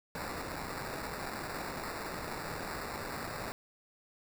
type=noise with sample-and-hold; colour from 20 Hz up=white; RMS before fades=-40 dBFS; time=0.15-3.52 s; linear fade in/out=0 ms; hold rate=3150 Hz; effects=none